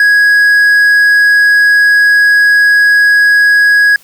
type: tone with hard clipping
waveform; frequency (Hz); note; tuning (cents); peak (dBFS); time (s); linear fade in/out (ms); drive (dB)
triangle; 1661.2; G#6; 0; -5; 0-3.96; 2; 6
effects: white hiss -43 dBFS RMS until 4.03 s